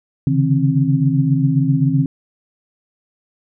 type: tone cluster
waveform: sine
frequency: 135.8 / 143.4 / 159.5 / 266.4 Hz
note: C#3 / D3 / D#3 / C4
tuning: -35 / -41 / +43 / +31 cents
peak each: -18 dBFS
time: 0.27-2.06 s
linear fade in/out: 2 ms
effects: none